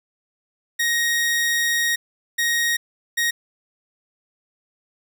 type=tone bursts at uneven times; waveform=sawtooth; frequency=1875 Hz; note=A#6; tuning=10 cents sharp; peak=-15 dBFS; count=3; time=0.79-1.96 / 2.38-2.77 / 3.17-3.31 s; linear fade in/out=10 ms; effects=none